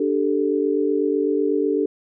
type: chord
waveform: sine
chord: D suspended fourth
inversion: none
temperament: equal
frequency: 293.7 / 392 / 440 Hz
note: D4 / G4 / A4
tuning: 0 / 0 / 0 cents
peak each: -22 dBFS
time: 0-1.86 s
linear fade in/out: 5 ms
effects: none